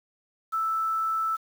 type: tone with quantisation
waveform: sine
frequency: 1318.5 Hz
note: E6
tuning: in tune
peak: -24 dBFS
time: 0.52-1.37 s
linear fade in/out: 20 ms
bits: 8
effects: none